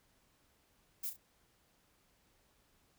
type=noise with echo; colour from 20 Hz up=violet; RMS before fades=-39 dBFS; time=1.03-1.1 s; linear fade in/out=10 ms; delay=34 ms; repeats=2; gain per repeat=-9 dB; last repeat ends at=1.168 s; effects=pink hiss -72 dBFS RMS until 2.98 s